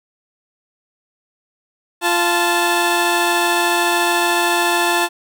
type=tone pair together; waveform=15% pulse; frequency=347 / 874.4 Hz; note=F4 / A5; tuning=-11 / -11 cents; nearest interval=octave + major third; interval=1600 cents; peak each=-11 dBFS; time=2.01-5.09 s; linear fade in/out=50 ms; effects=none